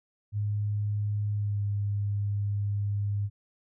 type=tone with pitch glide; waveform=sine; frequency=103.83 to 101.87 Hz; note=G#2 to G#2; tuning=0 to -33 cents; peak=-26 dBFS; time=0.32-3.3 s; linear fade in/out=50 ms; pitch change=-33 cents; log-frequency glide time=1.33-1.62 s; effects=none